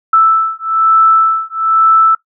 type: beating tone pair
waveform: sine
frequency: 1318.5 / 1319.6 Hz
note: E6 / E6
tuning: 0 / +1 cents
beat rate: 1.1 Hz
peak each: -10 dBFS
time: 0.13-2.15 s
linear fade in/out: 5 ms
effects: noise-tail reverb RT60 0.1 s tail -18 dB re dry